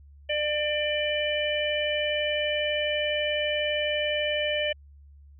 harmonic tone with a mistuned harmonic, 598 Hz, D5, 31 cents sharp, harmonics 1 / 3 / 4 / 5, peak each -27 / -33 / -32 / -30 dBFS, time 0.29-4.73 s, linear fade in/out 10 ms, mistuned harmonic 4, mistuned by -21 cents, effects added 71 Hz sine -48 dBFS peak until 5.39 s

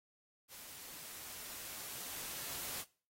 white noise with level ramp, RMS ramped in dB -52 to -42 dBFS, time 0.48-2.85 s, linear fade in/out 50 ms, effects noise-tail reverb RT60 0.4 s tail -21 dB re dry + AAC 48 kbps

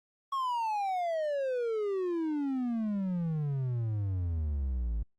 triangle exponential sweep, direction down, 1108.7 to 52.7 Hz, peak -27 dBFS, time 0.32-5.03 s, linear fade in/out 5 ms, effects Opus 32 kbps

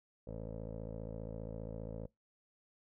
15% pulse tone with low-pass filter, 55 Hz, A1, in tune, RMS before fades -44 dBFS, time 0.27-2.07 s, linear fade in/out 5 ms, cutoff 510 Hz, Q 3.4, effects noise-tail reverb RT60 0.2 s tail -25 dB re dry

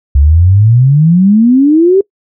sine exponential sweep, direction up, 67.1 to 400.7 Hz, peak -3 dBFS, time 0.15-2.01 s, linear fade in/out 5 ms, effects noise-tail reverb RT60 0.1 s tail -23 dB re dry

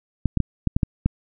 clicks, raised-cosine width 5 ms, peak -6 dBFS, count 7, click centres 0.257 / 0.373 / 0.403 / 0.673 / 0.765 / 0.832 / 1.06 s, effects none

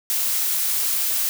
blue noise, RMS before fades -22 dBFS, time 0.1-1.29 s, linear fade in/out 0 ms, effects none

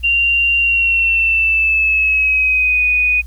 sine tone with pitch glide, 2771 to 2483 Hz, F7 to D#7, -14 to -4 cents, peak -11 dBFS, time 0.03-3.22 s, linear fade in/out 20 ms, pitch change -190 cents, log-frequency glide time 0.59-2.84 s, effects added 60 Hz sine -28 dBFS peak until 3.26 s + white hiss -52 dBFS RMS until 3.26 s

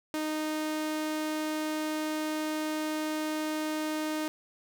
sawtooth tone, 309 Hz, D#4, 12 cents flat, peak -26 dBFS, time 0.14-4.28 s, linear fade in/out 0 ms, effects none

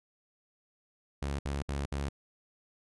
sawtooth tone bursts, 70.2 Hz, C#2, 22 cents sharp, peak -28 dBFS, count 4, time 1.22-2.089 s, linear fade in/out 5 ms, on 170 ms, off 63 ms, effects resampled to 24000 Hz

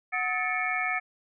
sine tone cluster, 737 / 1279 / 1758 / 2198 / 2343 Hz, F#5 / D#6 / A6 / C#7 / D7, -7 / +47 / -2 / -15 / -5 cents, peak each -33 / -34 / -32 / -30 / -35 dBFS, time 0.12-1 s, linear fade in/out 20 ms, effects none

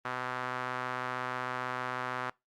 sawtooth tone with band-pass filter, 126.3 Hz, B2, 39 cents sharp, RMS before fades -36 dBFS, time 0.05-2.3 s, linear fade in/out 5 ms, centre 1300 Hz, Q 2, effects noise-tail reverb RT60 0.2 s tail -22 dB re dry + Opus 48 kbps

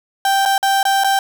35% pulse tone with dropouts, 784 Hz, G5, in tune, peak -11 dBFS, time 0.25-1.19 s, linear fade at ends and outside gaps 2 ms, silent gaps 0.453-0.458 / 0.58-0.628 / 0.83-0.852 / 1.037-1.044 s, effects none

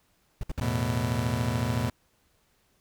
brown noise bursts, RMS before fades -30 dBFS, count 3, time 0.41-0.6 s, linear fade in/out 2 ms, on 24 ms, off 59 ms
30% pulse chord, E suspended fourth, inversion none, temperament just, 82.41 / 109.88 / 123.61 Hz, E2 / A2 / B2, 0 / -2 / +2 cents, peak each -31 / -27 / -26 dBFS, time 0.61-1.9 s, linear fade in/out 5 ms
effects pink hiss -68 dBFS RMS until 2.8 s

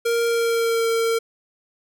square tone with pitch glide, 466.2 to 456.6 Hz, A#4 to A#4, 0 to -36 cents, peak -19 dBFS, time 0.05-1.19 s, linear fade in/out 10 ms, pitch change -36 cents, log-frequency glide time 0.26-0.87 s, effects none

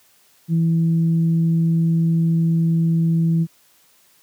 sine tone with frequency modulation, 164.8 Hz, E3, in tune, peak -14 dBFS, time 0.48-3.47 s, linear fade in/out 50 ms, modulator 165 Hz, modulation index 0.28, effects white hiss -56 dBFS RMS until 4.22 s + high-pass 80 Hz 12 dB/octave

